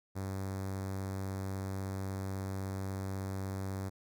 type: tone with notch filter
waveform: sawtooth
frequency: 96.3 Hz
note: G2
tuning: 30 cents flat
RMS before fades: -38 dBFS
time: 0.15-3.9 s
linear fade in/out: 20 ms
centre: 2900 Hz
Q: 0.89
effects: none